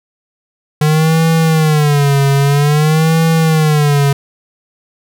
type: tone with vibrato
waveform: square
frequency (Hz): 150.5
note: D3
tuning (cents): +43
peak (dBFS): -9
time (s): 0.81-4.13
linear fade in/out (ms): 5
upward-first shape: sine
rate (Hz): 0.51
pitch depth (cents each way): 140
effects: none